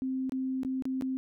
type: tone with dropouts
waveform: sine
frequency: 261.6 Hz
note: C4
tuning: in tune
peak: -29 dBFS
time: 0.02-1.17 s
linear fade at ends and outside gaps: 0 ms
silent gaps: 0.295-0.321 / 0.633-0.649 / 0.823-0.854 / 1.011-1.022 s
effects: none